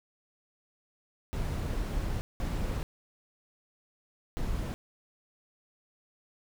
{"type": "noise bursts at uneven times", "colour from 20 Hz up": "brown", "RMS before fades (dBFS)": -32, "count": 3, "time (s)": [[1.33, 2.21], [2.4, 2.83], [4.37, 4.74]], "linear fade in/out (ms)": 0, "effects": []}